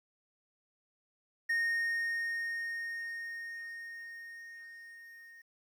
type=tone with level ramp; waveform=triangle; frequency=1850 Hz; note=A#6; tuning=14 cents flat; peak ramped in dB=-26 to -50 dBFS; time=1.49-5.42 s; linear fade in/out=10 ms; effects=11-bit